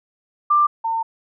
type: tone pair in turn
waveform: sine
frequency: 1185 / 905.3 Hz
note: D6 / A5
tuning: +15 / +49 cents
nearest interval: perfect fourth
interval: 466 cents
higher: first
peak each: -12 / -19 dBFS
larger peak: first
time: 0.5-0.67 / 0.84-1.03 s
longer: second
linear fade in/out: 10 ms
effects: none